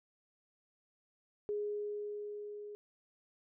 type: tone with level ramp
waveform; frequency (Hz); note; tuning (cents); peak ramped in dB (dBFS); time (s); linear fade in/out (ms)
sine; 415.3; G#4; 0; -33 to -44; 1.49-2.75; 0
effects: none